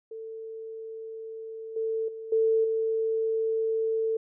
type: tone with level steps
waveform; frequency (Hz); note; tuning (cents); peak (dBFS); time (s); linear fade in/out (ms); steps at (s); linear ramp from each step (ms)
sine; 445.7; A4; +22; -36 / -26 / -36 / -20 / -24; 0.11-4.17; 5; 1.76 / 2.08 / 2.32 / 2.64; 5
effects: none